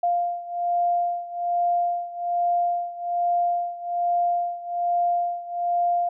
sine beating tone pair, 698.5 / 699.7 Hz, F5 / F5, 0 / +3 cents, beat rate 1.2 Hz, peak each -23 / -26 dBFS, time 0.03-6.09 s, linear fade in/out 5 ms, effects none

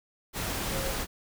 sine tone in noise, 538 Hz, C5, 48 cents sharp, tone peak -35 dBFS, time 0.7-0.95 s, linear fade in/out 50 ms, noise pink, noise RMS -32 dBFS, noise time 0.33-1.07 s, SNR -6 dB, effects none

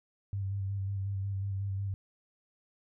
sine tone with vibrato, 98.1 Hz, G2, 2 cents sharp, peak -31 dBFS, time 0.33-1.94 s, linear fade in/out 0 ms, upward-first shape square, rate 5.5 Hz, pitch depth 24 cents each way, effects none

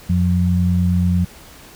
sine tone pair together, 88.86 / 178.1 Hz, F2 / F3, +31 / +34 cents, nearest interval octave, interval 1203 cents, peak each -16 dBFS, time 0.09-1.25 s, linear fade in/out 10 ms, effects pink hiss -42 dBFS RMS until 1.75 s

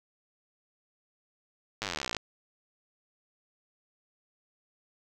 slowing click train, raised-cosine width 0.2 ms, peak -15 dBFS, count 27, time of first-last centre 1.82-2.167 s, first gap 9 ms, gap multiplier 1.03, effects none

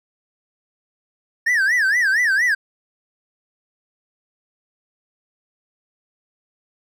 triangle tone with vibrato, 1747 Hz, A6, 13 cents flat, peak -13 dBFS, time 1.46-2.55 s, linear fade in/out 10 ms, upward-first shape sine, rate 4.3 Hz, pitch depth 230 cents each way, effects none

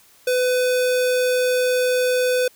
square tone with notch filter, 502 Hz, B4, 28 cents sharp, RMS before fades -19 dBFS, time 0.27-2.48 s, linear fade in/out 5 ms, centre 1000 Hz, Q 1.8, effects white hiss -53 dBFS RMS until 2.55 s

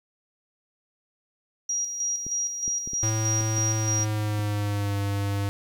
sine tone with tremolo, 5730 Hz, F8, 44 cents sharp, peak -24 dBFS, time 1.69-4.05 s, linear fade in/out 5 ms, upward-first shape square, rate 3.2 Hz, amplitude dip 50%
clicks, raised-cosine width 3 ms, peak -26 dBFS, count 8, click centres 2.266 / 2.679 / 2.875 / 2.934 / 3.409 / 3.582 / 3.995 / 4.393 s
square tone with pitch glide, 110 to 100.29 Hz, A2 to G2, 0 to +40 cents, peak -25 dBFS, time 3.03-5.49 s, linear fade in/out 0 ms, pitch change -160 cents, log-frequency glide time 3.74-4.98 s
effects 9-bit

